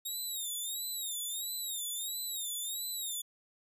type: tone with vibrato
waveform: 5% pulse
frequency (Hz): 3729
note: A#7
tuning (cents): 0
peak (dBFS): -28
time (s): 0.05-3.22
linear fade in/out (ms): 10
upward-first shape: sine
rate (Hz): 1.5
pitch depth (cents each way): 130
effects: resampled to 32000 Hz